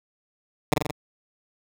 10% pulse tone with echo, 150 Hz, D3, 37 cents sharp, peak -8 dBFS, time 0.72-0.74 s, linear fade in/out 2 ms, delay 43 ms, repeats 4, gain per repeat -3 dB, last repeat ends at 0.912 s, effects none

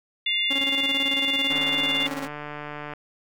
harmonic tone, 700 Hz, F5, 4 cents sharp, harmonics 3 / 4 / 5, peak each -27 / -26 / -25 dBFS, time 0.26-2.07 s, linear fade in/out 5 ms
sawtooth tone with tremolo, 274.6 Hz, C#4, 16 cents flat, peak -24 dBFS, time 0.5-2.28 s, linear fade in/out 10 ms, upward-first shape square, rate 18 Hz, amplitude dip 60%
click train, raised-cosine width 0.5 ms, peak -20 dBFS, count 212, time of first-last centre 1.51-2.936 s, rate 148 Hz
effects none

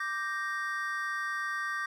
triangle chord, G minor, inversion second, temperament equal, 1174.7 / 1568 / 1864.7 Hz, D6 / G6 / Bb6, 0 / 0 / 0 cents, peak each -34 dBFS, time 0-1.86 s, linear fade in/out 5 ms, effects none

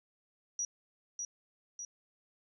sine tone with echo, 5800 Hz, F#8, 35 cents flat, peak -32 dBFS, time 0.59-0.65 s, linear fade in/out 2 ms, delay 600 ms, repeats 2, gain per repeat -4 dB, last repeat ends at 1.85 s, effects none

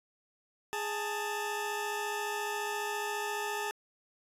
20% pulse tone pair together, 415.3 / 885.1 Hz, G#4 / A5, 0 / +10 cents, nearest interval octave + minor second, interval 1310 cents, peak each -31 / -31 dBFS, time 0.73-3.71 s, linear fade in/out 0 ms, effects resampled to 32000 Hz

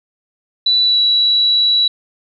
sine tone with pitch glide, 3962 to 3921 Hz, B7 to B7, +5 to -13 cents, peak -10 dBFS, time 0.66-1.88 s, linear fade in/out 5 ms, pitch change -18 cents, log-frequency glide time 0.84-0.99 s, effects none

